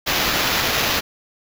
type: noise with sample-and-hold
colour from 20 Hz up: white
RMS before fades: -20 dBFS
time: 0.06-1.01 s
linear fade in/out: 20 ms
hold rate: 8820 Hz
effects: none